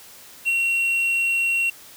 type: tone with ADSR envelope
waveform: triangle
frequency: 2736 Hz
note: F7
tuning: 36 cents flat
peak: -15 dBFS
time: 0.45-1.7 s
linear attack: 31 ms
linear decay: 26 ms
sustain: -2 dB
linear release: 5 ms
effects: white hiss -45 dBFS RMS until 1.96 s